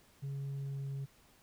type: tone with pitch glide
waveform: sine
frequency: 138.59 to 137.55 Hz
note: C#3 to C#3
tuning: 0 to -13 cents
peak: -34 dBFS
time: 0.22-1.06 s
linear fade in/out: 20 ms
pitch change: -13 cents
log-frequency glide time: 0.51-0.92 s
effects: tanh soft clip ceiling -36 dBFS + pink hiss -65 dBFS RMS until 1.42 s